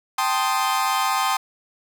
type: chord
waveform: 40% pulse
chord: A half-diminished seventh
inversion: third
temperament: equal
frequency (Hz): 784 / 880 / 1046.5 / 1244.5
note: G5 / A5 / C6 / Eb6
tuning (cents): 0 / 0 / 0 / 0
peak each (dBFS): -24 / -26 / -23 / -25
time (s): 0.18-1.37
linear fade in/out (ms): 5
effects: none